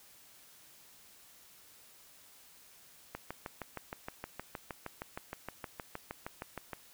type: click train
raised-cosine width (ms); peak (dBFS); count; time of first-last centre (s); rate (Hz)
0.5; -24; 24; 3.15-6.733; 6.42
effects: white hiss -59 dBFS RMS until 6.93 s